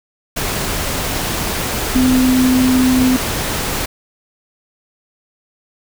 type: tone in noise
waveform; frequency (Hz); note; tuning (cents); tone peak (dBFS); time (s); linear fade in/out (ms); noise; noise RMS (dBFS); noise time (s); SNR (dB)
sine; 255.7; C4; -40; -10; 1.95-3.17; 10; pink; -20; 0.36-3.86; +7
effects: none